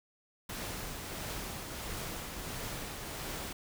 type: noise with tremolo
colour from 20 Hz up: pink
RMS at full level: -39 dBFS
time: 0.49-3.53 s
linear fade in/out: 5 ms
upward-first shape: triangle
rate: 1.5 Hz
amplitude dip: 35%
effects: none